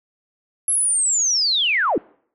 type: linear sweep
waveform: sine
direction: down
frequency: 11175 to 239.8 Hz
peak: -16 dBFS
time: 0.68-1.98 s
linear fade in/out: 2 ms
effects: noise-tail reverb RT60 0.6 s tail -25 dB re dry